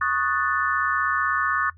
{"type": "chord", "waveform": "sine", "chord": "D# half-diminished seventh", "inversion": "third", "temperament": "equal", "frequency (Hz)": [1108.7, 1244.5, 1480, 1760], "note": ["C#6", "D#6", "F#6", "A6"], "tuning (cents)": [0, 0, 0, 0], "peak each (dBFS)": -26, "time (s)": [0.01, 1.7], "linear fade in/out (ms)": 5, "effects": ["noise-tail reverb RT60 0.1 s tail -18 dB re dry", "added 84 Hz sine -47 dBFS peak until 1.77 s"]}